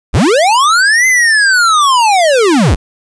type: linear two-way sweep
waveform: square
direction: up then down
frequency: 32.41 to 2076 to 32.41 Hz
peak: -7 dBFS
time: 0.13-2.76 s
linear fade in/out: 20 ms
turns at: 1.07 s
effects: resampled to 22050 Hz + 7-bit